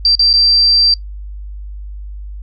sine tone with dropouts, 4700 Hz, D8, 1 cent sharp, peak -7 dBFS, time 0.05-0.94 s, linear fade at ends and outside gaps 2 ms, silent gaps 0.153-0.193 / 0.331-0.337 s, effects noise-tail reverb RT60 0.1 s tail -21 dB re dry + added 50 Hz sine -25 dBFS peak until 2.42 s

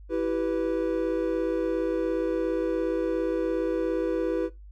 triangle chord, E minor, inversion none, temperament equal with one note detuned, 329.6 / 386.8 / 493.9 Hz, E4 / G4 / B4, 0 / -23 / 0 cents, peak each -26 / -28 / -26 dBFS, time 0.09-4.5 s, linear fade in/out 50 ms, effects noise-tail reverb RT60 0.2 s tail -19 dB re dry + added 50 Hz sine -43 dBFS peak until 4.71 s

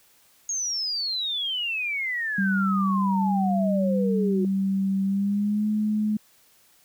sine exponential sweep, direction down, 6620 to 357.9 Hz, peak -25 dBFS, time 0.49-4.45 s, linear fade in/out 2 ms
sine tone with pitch glide, 193.9 to 212.7 Hz, G3 to G#3, -19 to +42 cents, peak -21 dBFS, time 2.38-6.17 s, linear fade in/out 5 ms, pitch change +161 cents, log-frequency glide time 5.04-5.67 s
effects white hiss -59 dBFS RMS until 6.84 s

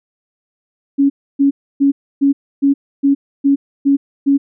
sine tone bursts, 278.6 Hz, C#4, 9 cents sharp, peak -8 dBFS, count 9, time 0.98-4.38 s, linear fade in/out 20 ms, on 120 ms, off 290 ms, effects none

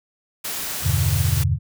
white noise, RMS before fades -28 dBFS, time 0.44-1.44 s, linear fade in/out 10 ms
sine chord, E minor seventh, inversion none, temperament equal, 82.41 / 98 / 123.47 / 146.83 Hz, E2 / G2 / B2 / D3, 0 / 0 / 0 / 0 cents, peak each -22 / -22 / -23 / -24 dBFS, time 0.82-1.59 s, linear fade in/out 50 ms
effects none

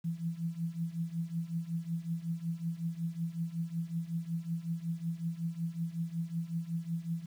sine tone with tremolo, 166.9 Hz, E3, 22 cents sharp, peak -29 dBFS, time 0.04-7.26 s, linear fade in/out 10 ms, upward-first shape triangle, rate 5.4 Hz, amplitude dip 90%, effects 10-bit

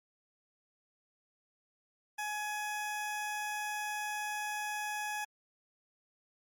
20% pulse tone, 841 Hz, G#5, 22 cents sharp, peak -30 dBFS, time 2.18-5.25 s, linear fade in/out 10 ms, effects MP3 64 kbps

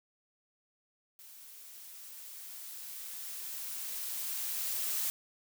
blue noise with level ramp, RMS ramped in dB -53 to -33 dBFS, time 1.19-5.1 s, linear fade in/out 0 ms, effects none

